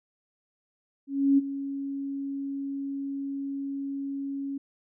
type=tone with ADSR envelope; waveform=sine; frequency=276.7 Hz; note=C#4; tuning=3 cents flat; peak=-16 dBFS; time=1.07-4.58 s; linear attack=310 ms; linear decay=23 ms; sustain=-14 dB; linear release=7 ms; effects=none